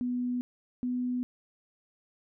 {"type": "tone pair in turn", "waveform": "sine", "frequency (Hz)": [246.9, 248.5], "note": ["B3", "B3"], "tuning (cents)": [0, 11], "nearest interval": "unison", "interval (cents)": 11, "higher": "second", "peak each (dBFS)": -28, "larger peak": "neither", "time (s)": [[0.01, 0.41], [0.83, 1.23]], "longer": "neither", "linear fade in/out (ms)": 0, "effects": []}